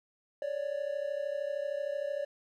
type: tone pair together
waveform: triangle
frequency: 556.9 / 590 Hz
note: C#5 / D5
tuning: +8 / +8 cents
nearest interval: minor second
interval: 100 cents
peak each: -33 / -33 dBFS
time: 0.42-2.25 s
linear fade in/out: 2 ms
effects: none